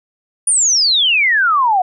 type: exponential sweep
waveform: sine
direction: down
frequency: 9710 to 711 Hz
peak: -10 dBFS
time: 0.47-1.82 s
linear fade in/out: 5 ms
effects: none